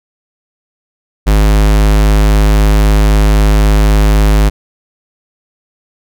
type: tone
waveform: square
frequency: 51.91 Hz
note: G#1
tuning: in tune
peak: -6 dBFS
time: 1.26-4.5 s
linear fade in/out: 20 ms
effects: none